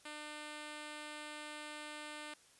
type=tone; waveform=5% pulse; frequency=300 Hz; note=D4; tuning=37 cents sharp; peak=-34 dBFS; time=0.05-2.34 s; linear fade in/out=5 ms; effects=white hiss -65 dBFS RMS until 2.59 s + resampled to 24000 Hz

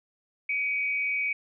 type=tone pair together; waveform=sine; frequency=2271 / 2488 Hz; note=C#7 / D#7; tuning=+41 / -1 cents; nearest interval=major second; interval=158 cents; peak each=-26 / -33 dBFS; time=0.49-1.33 s; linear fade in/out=5 ms; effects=none

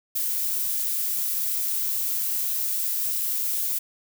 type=noise; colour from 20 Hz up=violet; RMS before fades=-26 dBFS; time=0.15-3.79 s; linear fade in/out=10 ms; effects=none

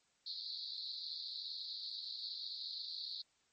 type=band-pass noise; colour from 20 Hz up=pink; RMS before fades=-45 dBFS; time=0.26-3.22 s; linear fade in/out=5 ms; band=3900 to 4600 Hz; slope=96 dB/octave; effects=white hiss -75 dBFS RMS until 3.52 s + MP3 32 kbps

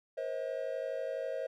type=tone cluster; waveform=triangle; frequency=483 / 535 / 638 Hz; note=B4 / C5 / D#5; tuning=-39 / +38 / +43 cents; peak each=-39 / -35 / -37 dBFS; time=0.17-1.47 s; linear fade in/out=10 ms; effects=none

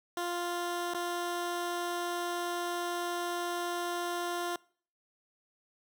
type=tone with dropouts; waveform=15% pulse; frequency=349.2 Hz; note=F4; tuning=in tune; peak=-26 dBFS; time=0.17-4.56 s; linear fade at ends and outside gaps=2 ms; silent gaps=0.937-0.946 s; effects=noise-tail reverb RT60 0.5 s tail -24 dB re dry

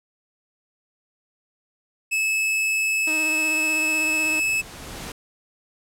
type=tone; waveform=45% pulse; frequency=2600 Hz; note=E7; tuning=24 cents flat; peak=-20 dBFS; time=2.11-4.62 s; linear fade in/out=20 ms
type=noise with exponential growth; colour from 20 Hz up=pink; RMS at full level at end=-33 dBFS; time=2.59-5.12 s; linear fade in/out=5 ms; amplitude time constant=550 ms
type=tone with vibrato; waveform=sawtooth; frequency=311.1 Hz; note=D#4; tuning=in tune; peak=-26 dBFS; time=3.07-4.4 s; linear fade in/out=5 ms; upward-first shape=triangle; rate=16 Hz; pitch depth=33 cents each way
effects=low-pass 12000 Hz 12 dB/octave

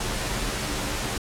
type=noise with comb filter; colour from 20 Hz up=pink; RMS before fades=-28 dBFS; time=0-1.18 s; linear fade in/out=5 ms; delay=12 ms; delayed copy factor=-0.7; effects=low-pass 10000 Hz 12 dB/octave

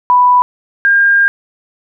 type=tone pair in turn; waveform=sine; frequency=989 / 1608.4 Hz; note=B5 / G6; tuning=+2 / +44 cents; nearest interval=minor sixth; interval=842 cents; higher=second; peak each=-5 / -6 dBFS; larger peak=first; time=0.1-0.42 / 0.85-1.28 s; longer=second; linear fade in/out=0 ms; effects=none

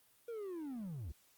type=linear sweep; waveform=triangle; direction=down; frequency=479.7 to 61.74 Hz; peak=-39 dBFS; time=0.28-1.12 s; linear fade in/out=5 ms; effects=white hiss -69 dBFS RMS until 1.37 s + Opus 32 kbps

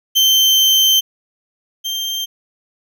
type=tone pair in turn; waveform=35% pulse; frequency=3111 / 3158 Hz; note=G7 / G7; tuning=-14 / +12 cents; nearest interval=unison; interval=26 cents; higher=second; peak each=-8 / -18 dBFS; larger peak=first; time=0.15-1.01 / 1.84-2.26 s; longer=first; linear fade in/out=20 ms; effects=none

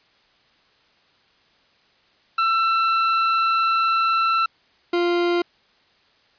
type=tone pair in turn; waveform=40% pulse; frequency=1338 / 348.3 Hz; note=E6 / F4; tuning=+25 / -5 cents; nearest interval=octave + major seventh; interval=2330 cents; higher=first; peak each=-16 / -17 dBFS; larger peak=first; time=2.38-4.46 / 4.93-5.42 s; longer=first; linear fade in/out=5 ms; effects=white hiss -59 dBFS RMS until 6.38 s + resampled to 11025 Hz

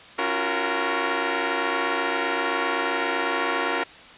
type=chord; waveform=10% pulse; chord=Gb major seventh; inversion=second; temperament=equal with one note detuned; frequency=277.2 / 342.2 / 370 / 466.2 Hz; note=Db4 / F4 / Gb4 / Bb4; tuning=0 / -35 / 0 / 0 cents; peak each=-22 / -20 / -21 / -18 dBFS; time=0.18-3.84 s; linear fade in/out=10 ms; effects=white hiss -45 dBFS RMS until 4.17 s + resampled to 8000 Hz

